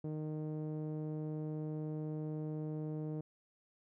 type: tone with low-pass filter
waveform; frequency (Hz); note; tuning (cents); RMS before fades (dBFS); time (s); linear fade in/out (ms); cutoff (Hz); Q
sawtooth; 154; D#3; -17; -40; 0.04-3.21; 5; 450; 1.4
effects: none